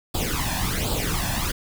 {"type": "noise with flanger", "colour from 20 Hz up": "pink", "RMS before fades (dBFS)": -25, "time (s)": [0.14, 1.52], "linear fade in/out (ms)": 10, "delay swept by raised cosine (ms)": [0.24, 1.18], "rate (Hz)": 1.3, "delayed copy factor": 0.75, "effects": []}